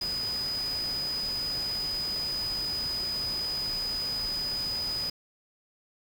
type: tone in noise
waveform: sine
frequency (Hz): 4978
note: D#8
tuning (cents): 0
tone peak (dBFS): -29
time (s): 0.01-5.1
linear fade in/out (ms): 5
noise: pink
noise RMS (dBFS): -41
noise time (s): 0.01-5.1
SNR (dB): +9
effects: none